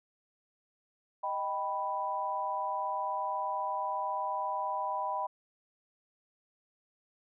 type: chord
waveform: sine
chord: Eb augmented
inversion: none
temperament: equal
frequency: 622.3 / 784 / 987.8 Hz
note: Eb5 / G5 / B5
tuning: 0 / 0 / 0 cents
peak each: -39 / -36 / -33 dBFS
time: 1.23-5.27 s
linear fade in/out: 10 ms
effects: none